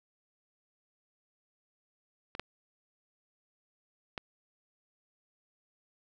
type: clicks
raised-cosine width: 0.3 ms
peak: -25 / -18 / -20 dBFS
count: 3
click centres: 2.351 / 2.396 / 4.178 s
effects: none